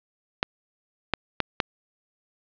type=clicks; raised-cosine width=0.3 ms; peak=-5 dBFS; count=4; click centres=0.429 / 1.137 / 1.403 / 1.602 s; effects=resampled to 11025 Hz + 7-bit